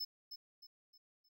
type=tone with echo; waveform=square; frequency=5240 Hz; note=E8; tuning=11 cents flat; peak=-38 dBFS; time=0-0.05 s; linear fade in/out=10 ms; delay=310 ms; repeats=4; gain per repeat=-8 dB; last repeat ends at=1.29 s; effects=none